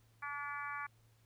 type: harmonic tone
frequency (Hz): 287.6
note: D4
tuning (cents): -36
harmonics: 3 / 4 / 5 / 6 / 7 / 8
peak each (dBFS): -49 / -43 / -46 / -47 / -51 / -49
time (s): 0.22-0.87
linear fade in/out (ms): 10
effects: added 112 Hz sine -66 dBFS peak until 1.25 s + pink hiss -73 dBFS RMS until 1.25 s